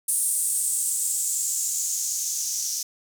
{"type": "noise with band-pass filter sweep", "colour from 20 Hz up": "violet", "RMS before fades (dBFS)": -26, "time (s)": [0.08, 2.83], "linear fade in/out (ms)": 5, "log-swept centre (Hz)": [9300, 5800], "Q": 4.5, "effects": []}